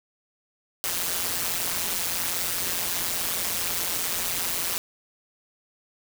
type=noise with amplitude modulation; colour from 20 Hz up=white; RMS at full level=-24 dBFS; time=0.84-4.78 s; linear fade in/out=0 ms; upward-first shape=sine; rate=175 Hz; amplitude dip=85%; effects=none